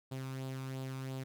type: tone with flanger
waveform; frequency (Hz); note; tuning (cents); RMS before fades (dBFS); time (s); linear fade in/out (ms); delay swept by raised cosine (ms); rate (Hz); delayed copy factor
sawtooth; 132.1; C3; +17; -41; 0.11-1.24; 10; 0.24 to 0.85; 2.9; +0.5
effects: none